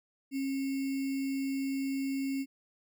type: tone with sample-and-hold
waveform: sine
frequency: 271 Hz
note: C#4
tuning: 39 cents flat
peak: -30 dBFS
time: 0.31-2.46 s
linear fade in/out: 50 ms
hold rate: 2450 Hz
effects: none